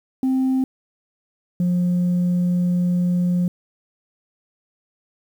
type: tone pair in turn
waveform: sine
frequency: 261.6 / 177.63 Hz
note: C4 / F3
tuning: 0 / +30 cents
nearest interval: perfect fifth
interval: 670 cents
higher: first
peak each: -14 dBFS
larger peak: neither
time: 0.23-0.64 / 1.6-3.48 s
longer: second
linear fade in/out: 2 ms
effects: tanh soft clip ceiling -15 dBFS + 8-bit